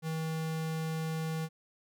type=tone; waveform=square; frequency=160 Hz; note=D#3; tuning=49 cents sharp; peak=-33 dBFS; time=0.02-1.49 s; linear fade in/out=50 ms; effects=none